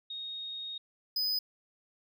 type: tone pair in turn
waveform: sine / square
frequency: 3729 / 5004 Hz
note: A#7 / D#8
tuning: 0 / +9 cents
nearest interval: perfect fourth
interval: 509 cents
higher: second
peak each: -37 / -29 dBFS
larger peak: second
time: 0.1-0.78 / 1.16-1.39 s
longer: first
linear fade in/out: 5 ms
effects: none